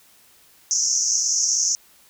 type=band-pass noise; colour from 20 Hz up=white; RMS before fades=-21 dBFS; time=0.71-1.75 s; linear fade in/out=0 ms; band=5500 to 6700 Hz; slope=96 dB/octave; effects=white hiss -54 dBFS RMS until 2.09 s